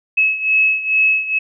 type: beating tone pair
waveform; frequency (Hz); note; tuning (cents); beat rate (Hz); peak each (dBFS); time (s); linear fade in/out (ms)
sine; 2580 / 2582.3; E7 / E7; -38 / -36; 2.3; -14 / -18; 0.17-1.39; 10
effects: none